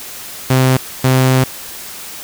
sawtooth tone pair in turn, 130 / 130 Hz, C3 / C3, -11 / -11 cents, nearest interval unison, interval 0 cents, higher neither, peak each -5 dBFS, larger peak neither, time 0.5-0.77 / 1.04-1.44 s, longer second, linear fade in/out 5 ms, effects white hiss -30 dBFS RMS until 2.23 s

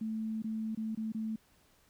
sine tone with dropouts, 220 Hz, A3, in tune, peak -33 dBFS, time 0.01-1.36 s, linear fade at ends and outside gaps 5 ms, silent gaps 0.422-0.442 / 0.75-0.773 / 0.95-0.973 / 1.121-1.146 s, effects pink hiss -67 dBFS RMS until 1.89 s

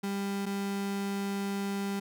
35% pulse tone pair in turn, 198.6 / 198.6 Hz, G3 / G3, +23 / +23 cents, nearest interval unison, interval 0 cents, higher neither, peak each -29 / -29 dBFS, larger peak neither, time 0.03-0.46 / 0.46-2 s, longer second, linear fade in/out 10 ms, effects none

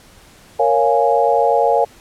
sine chord, Bb minor seventh, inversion none, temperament equal, 466.2 / 554.4 / 698.5 / 830.6 Hz, Bb4 / Db5 / F5 / Ab5, 0 / 0 / 0 / 0 cents, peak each -17 dBFS, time 0.59-1.85 s, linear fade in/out 10 ms, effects pink hiss -46 dBFS RMS until 2 s + low-pass 12000 Hz 12 dB/octave

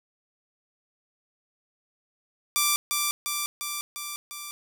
5% pulse tone with echo, 1175 Hz, D6, 1 cent sharp, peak -9 dBFS, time 2.56-2.76 s, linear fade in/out 0 ms, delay 350 ms, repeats 5, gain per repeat -3 dB, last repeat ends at 4.51 s, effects none

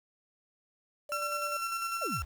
sine tone, 587.3 Hz, D5, in tune, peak -38 dBFS, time 1.09-1.57 s, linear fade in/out 5 ms
35% pulse tone with tremolo, 1354 Hz, E6, 46 cents sharp, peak -29 dBFS, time 1.12-2.22 s, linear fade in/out 0 ms, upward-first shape square, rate 10 Hz, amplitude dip 35%
sine exponential sweep, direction down, 728 to 54.4 Hz, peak -35 dBFS, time 2.01-2.25 s, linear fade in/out 10 ms
effects 9-bit

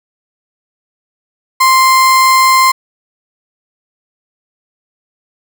35% pulse tone, 1046.5 Hz, C6, in tune, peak -4 dBFS, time 1.6-2.72 s, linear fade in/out 10 ms, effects none

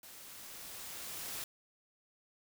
white noise with level ramp, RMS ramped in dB -53 to -41 dBFS, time 0.03-1.44 s, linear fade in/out 2 ms, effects none

